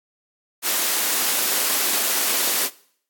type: high-pass noise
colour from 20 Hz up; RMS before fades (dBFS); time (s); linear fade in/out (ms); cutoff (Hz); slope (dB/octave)
white; -21; 0.62-2.7; 50; 240; 24
effects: noise-tail reverb RT60 0.6 s tail -21 dB re dry + AAC 64 kbps